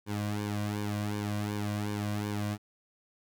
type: tone with flanger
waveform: sawtooth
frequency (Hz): 103.9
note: G#2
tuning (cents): +1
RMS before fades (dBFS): -33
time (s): 0.06-2.58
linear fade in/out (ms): 50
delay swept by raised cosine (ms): 1.5 to 2.34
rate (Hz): 2.7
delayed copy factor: -0.9
effects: none